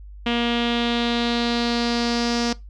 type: tone with low-pass filter sweep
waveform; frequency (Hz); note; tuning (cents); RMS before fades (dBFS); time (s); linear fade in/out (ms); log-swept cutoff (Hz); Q
sawtooth; 236.9; A#3; +28; -22; 0.26-2.53; 5; 3100 to 5300; 4.1
effects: noise-tail reverb RT60 0.2 s tail -20 dB re dry + added 50 Hz sine -37 dBFS peak until 2.69 s